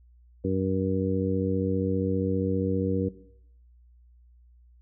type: harmonic tone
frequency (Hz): 95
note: F#2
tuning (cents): +46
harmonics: 1 / 2 / 3 / 4 / 5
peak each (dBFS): -30 / -30 / -29 / -33 / -30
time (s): 0.44-3.09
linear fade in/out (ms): 10
effects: noise-tail reverb RT60 0.7 s tail -17 dB re dry + added 60 Hz sine -53 dBFS peak until 4.81 s